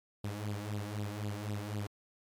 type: tone with flanger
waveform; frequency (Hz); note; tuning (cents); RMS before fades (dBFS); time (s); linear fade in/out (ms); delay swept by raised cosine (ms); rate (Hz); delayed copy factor
sawtooth; 103.83; G#2; 0; -38; 0.24-1.87; 5; 0.24 to 3.64; 3.9; +0.75
effects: MP3 96 kbps